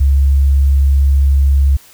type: tone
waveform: sine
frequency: 69 Hz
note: C#2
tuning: 7 cents flat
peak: -7 dBFS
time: 0-1.77 s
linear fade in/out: 10 ms
effects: white hiss -43 dBFS RMS until 1.93 s